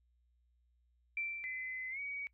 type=tone with exponential decay; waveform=sine; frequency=2344 Hz; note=D7; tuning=4 cents flat; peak=-34 dBFS; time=1.17-2.23 s; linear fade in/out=2 ms; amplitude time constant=230 ms
type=tone with pitch glide; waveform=sine; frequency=2036 to 2259 Hz; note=C7 to C#7; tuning=-48 to +32 cents; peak=-39 dBFS; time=1.44-2.27 s; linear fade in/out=0 ms; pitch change=+180 cents; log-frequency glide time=1.9-2 s
effects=noise-tail reverb RT60 0.1 s tail -22 dB re dry + added 60 Hz sine -70 dBFS peak until 2.33 s